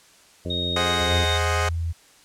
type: harmonic tone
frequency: 87.7 Hz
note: F2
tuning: 8 cents sharp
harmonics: 1 / 2 / 3 / 4 / 5 / 6 / 7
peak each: -30 / -33 / -35 / -36 / -37 / -38 / -38 dBFS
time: 0.45-1.25 s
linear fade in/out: 5 ms
type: tone with pitch glide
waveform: sine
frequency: 3729 to 3693 Hz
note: A#7 to A#7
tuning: 0 to -17 cents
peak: -25 dBFS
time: 0.5-1.38 s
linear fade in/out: 5 ms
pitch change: -17 cents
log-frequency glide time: 1.03-1.17 s
type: chord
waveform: 15% pulse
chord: Ab dominant seventh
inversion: none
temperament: equal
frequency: 415.3 / 523.3 / 622.3 / 740 Hz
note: Ab4 / C5 / Eb5 / Gb5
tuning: 0 / 0 / 0 / 0 cents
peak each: -22 dBFS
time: 0.76-1.69 s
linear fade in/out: 5 ms
type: tone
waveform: sine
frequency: 83.3 Hz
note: E2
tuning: 19 cents sharp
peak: -23 dBFS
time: 1-1.93 s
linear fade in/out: 20 ms
effects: white hiss -53 dBFS RMS until 2.24 s + low-pass 9000 Hz 12 dB/octave